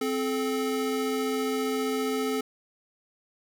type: tone pair together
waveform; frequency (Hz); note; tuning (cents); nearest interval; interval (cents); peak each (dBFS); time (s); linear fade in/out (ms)
square; 261.6 / 431; C4 / A4; 0 / -36; major sixth; 864; -30 / -29; 0.01-2.41; 5
effects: none